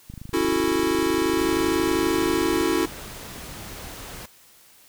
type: click train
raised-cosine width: 5 ms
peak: -25 dBFS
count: 66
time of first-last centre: 0.1-2.61 s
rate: 25.9 Hz
type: chord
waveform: square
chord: F# minor seventh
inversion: second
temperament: equal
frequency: 277.2 / 329.6 / 370 / 440 Hz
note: C#4 / E4 / F#4 / A4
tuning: 0 / 0 / 0 / 0 cents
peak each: -29 / -24 / -26 / -29 dBFS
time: 0.33-2.86 s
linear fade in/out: 10 ms
type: noise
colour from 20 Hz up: pink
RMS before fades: -38 dBFS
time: 1.38-4.26 s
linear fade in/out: 5 ms
effects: white hiss -53 dBFS RMS until 4.88 s